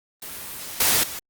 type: noise with level steps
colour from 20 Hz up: white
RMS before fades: -35 / -19 / -33 dBFS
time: 0.22-1.19 s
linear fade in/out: 2 ms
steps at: 0.8 / 1.03 s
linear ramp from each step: 5 ms
effects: Opus 32 kbps